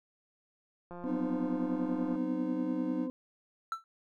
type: click train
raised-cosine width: 1 ms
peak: -32 dBFS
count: 219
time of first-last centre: 0.91-2.156 s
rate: 175 Hz
type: chord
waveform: triangle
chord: B major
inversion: second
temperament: just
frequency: 185.21 / 246.9 / 308.7 Hz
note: F#3 / B3 / D#4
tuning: +2 / 0 / -14 cents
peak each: -38 / -37 / -32 dBFS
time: 1.04-3.09 s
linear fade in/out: 50 ms
type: harmonic tone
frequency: 257.1 Hz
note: C4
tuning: 30 cents flat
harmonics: 1 / 2 / 4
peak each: -34 / -42 / -53 dBFS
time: 1.04-3.1 s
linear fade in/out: 0 ms
type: tone with exponential decay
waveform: triangle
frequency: 1333 Hz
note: E6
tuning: 19 cents sharp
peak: -26 dBFS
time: 3.72-3.84 s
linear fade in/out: 1 ms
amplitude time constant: 26 ms
effects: none